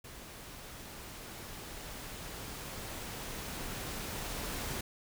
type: noise with level ramp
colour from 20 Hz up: pink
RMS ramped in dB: -49 to -38 dBFS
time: 0.04-4.81 s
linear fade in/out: 5 ms
effects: none